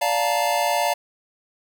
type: chord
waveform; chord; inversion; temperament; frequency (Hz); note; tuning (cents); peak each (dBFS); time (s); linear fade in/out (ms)
square; Bb major seventh; first; just; 582.7 / 699.2 / 874.1 / 932.3; D5 / F5 / A5 / Bb5; -14 / +2 / -12 / 0; -26 / -24 / -26 / -27; 0.01-0.94; 10
effects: none